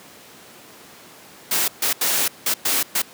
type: noise bursts at uneven times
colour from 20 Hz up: white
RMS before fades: -20 dBFS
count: 6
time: 1.51-1.68 / 1.82-1.93 / 2.01-2.28 / 2.46-2.54 / 2.65-2.83 / 2.95-3.02 s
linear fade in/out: 5 ms
effects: pink hiss -44 dBFS RMS until 3.13 s + high-pass 200 Hz 12 dB/octave